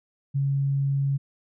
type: tone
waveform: sine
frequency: 138.59 Hz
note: C#3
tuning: in tune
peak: -21 dBFS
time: 0.34-1.18 s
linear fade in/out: 20 ms
effects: none